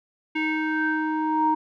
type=tone with low-pass filter sweep; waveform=square; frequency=312.1 Hz; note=D#4; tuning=5 cents sharp; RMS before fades=-24 dBFS; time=0.35-1.55 s; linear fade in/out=10 ms; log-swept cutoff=2400 to 880 Hz; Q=6.4; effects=none